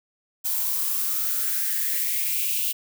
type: noise with high-pass filter sweep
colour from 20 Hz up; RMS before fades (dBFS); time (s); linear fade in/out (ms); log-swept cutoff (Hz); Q
violet; -25; 0.44-2.73; 20; 840 to 2900; 5.3
effects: none